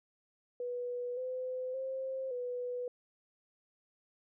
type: tone with pitch steps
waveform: sine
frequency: 489.7 / 510 / 528 / 493.1 Hz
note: B4 / C5 / C5 / B4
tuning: -15 / -44 / +16 / -3 cents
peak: -35 dBFS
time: 0.6-2.88 s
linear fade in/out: 2 ms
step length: 570 ms
effects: none